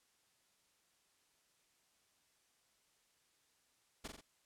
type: noise with echo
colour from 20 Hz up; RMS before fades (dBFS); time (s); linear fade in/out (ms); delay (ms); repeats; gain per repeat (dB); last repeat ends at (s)
pink; -45; 4.04-4.08; 10; 44; 3; -4; 4.212
effects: white hiss -75 dBFS RMS until 4.45 s + low-pass 10000 Hz 12 dB/octave